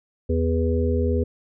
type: harmonic tone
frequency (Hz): 82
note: E2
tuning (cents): -9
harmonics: 1 / 3 / 5 / 6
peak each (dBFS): -21 / -26 / -26 / -27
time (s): 0.29-1.24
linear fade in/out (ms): 10
effects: none